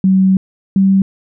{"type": "tone pair in turn", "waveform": "sine", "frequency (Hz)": [189.8, 193.34], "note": ["F#3", "G3"], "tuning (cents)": [44, -24], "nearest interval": "unison", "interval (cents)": 32, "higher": "second", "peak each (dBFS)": -7, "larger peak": "neither", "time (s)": [[0.04, 0.37], [0.76, 1.02]], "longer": "first", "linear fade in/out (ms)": 2, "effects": []}